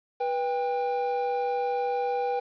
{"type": "tone pair together", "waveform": "triangle", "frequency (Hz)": [489.1, 795.3], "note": ["B4", "G5"], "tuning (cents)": [-17, 25], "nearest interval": "minor sixth", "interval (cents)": 842, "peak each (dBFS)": -26, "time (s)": [0.2, 2.4], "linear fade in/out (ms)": 10, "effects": ["resampled to 11025 Hz", "9-bit"]}